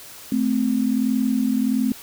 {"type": "tone pair together", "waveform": "sine", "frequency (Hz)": [218.6, 260], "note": ["A3", "C4"], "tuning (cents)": [-11, -11], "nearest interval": "minor third", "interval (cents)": 300, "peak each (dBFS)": [-21, -20], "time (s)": [0.32, 1.92], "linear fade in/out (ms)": 2, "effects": ["white hiss -41 dBFS RMS until 2.02 s"]}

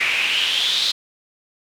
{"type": "noise with band-pass filter sweep", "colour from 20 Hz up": "pink", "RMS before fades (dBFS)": -20, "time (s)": [0, 0.92], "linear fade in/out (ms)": 10, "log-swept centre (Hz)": [2300, 4000], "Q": 6.2, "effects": []}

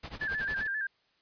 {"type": "noise with tremolo", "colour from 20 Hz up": "pink", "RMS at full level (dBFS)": -39, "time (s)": [0.03, 0.67], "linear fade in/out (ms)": 5, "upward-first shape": "triangle", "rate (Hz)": 11, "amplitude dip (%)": 95}
{"type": "tone with vibrato", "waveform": "sine", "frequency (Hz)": 1661.2, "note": "G#6", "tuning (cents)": 0, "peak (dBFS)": -30, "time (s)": [0.21, 0.87], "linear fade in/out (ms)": 5, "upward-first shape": "square", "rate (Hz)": 7.5, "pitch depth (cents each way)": 71}
{"effects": ["white hiss -70 dBFS RMS until 1.21 s", "resampled to 11025 Hz"]}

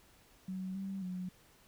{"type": "tone with pitch steps", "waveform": "sine", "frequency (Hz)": [187.3, 193.9, 182.7], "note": ["F#3", "G3", "F#3"], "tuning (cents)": [21, -19, -22], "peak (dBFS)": -37, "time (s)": [0.48, 1.29], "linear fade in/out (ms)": 5, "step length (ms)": 270, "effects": ["pink hiss -64 dBFS RMS until 1.67 s"]}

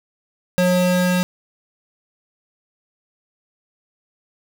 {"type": "tone pair together", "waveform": "square", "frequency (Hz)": [180.43, 542], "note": ["F#3", "C#5"], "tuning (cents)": [-43, -39], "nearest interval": "octave + perfect fifth", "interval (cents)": 1904, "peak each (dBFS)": [-17, -21], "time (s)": [0.58, 1.23], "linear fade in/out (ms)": 0, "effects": []}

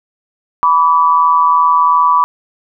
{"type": "tone pair together", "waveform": "sine", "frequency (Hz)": [987.8, 1150.5], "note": ["B5", "D6"], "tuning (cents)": [0, -36], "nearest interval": "minor third", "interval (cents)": 264, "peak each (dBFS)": -10, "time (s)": [0.63, 2.24], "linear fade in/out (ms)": 0, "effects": []}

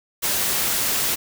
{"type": "noise", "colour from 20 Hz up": "white", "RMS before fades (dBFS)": -22, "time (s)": [0.22, 1.16], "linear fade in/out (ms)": 20, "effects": []}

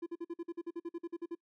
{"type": "tone bursts", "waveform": "triangle", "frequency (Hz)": 340, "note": "F4", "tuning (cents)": -46, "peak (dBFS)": -34, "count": 15, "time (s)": [0.02, 1.352], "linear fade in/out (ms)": 10, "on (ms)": 44, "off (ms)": 48, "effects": ["noise-tail reverb RT60 0.1 s tail -25 dB re dry"]}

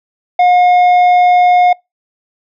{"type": "tone with tanh clipping", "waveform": "sine", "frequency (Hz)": 718, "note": "F5", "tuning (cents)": 48, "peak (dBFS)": -7, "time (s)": [0.39, 1.73], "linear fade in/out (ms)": 5, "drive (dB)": 7, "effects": ["noise-tail reverb RT60 0.2 s tail -26 dB re dry"]}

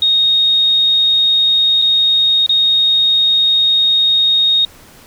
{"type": "tone with dropouts", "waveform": "sine", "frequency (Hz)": 3725, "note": "A#7", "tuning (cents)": -2, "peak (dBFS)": -9, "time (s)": [0.02, 4.65], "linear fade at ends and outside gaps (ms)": 2, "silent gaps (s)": [[1.817, 1.821], [2.463, 2.493]], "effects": ["pink hiss -42 dBFS RMS until 5.06 s"]}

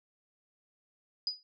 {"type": "tone with exponential decay", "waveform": "sine", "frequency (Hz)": 4941, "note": "D#8", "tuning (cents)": -13, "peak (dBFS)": -26, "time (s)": [1.27, 1.43], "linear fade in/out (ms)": 1, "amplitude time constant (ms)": 33, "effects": []}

